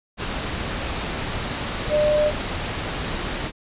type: tone in noise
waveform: sine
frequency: 600 Hz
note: D5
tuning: 37 cents sharp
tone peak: -16 dBFS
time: 1.89-2.32 s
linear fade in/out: 50 ms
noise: pink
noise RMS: -27 dBFS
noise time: 0.17-3.52 s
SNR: +8 dB
effects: resampled to 8000 Hz